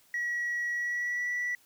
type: tone with pitch glide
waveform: sine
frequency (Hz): 1921 to 1955.7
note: B6 to B6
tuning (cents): -48 to -17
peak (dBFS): -27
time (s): 0.14-1.55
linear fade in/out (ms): 2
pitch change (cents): +31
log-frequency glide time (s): 0.72-1.31
effects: tanh soft clip ceiling -27 dBFS + white hiss -63 dBFS RMS until 1.65 s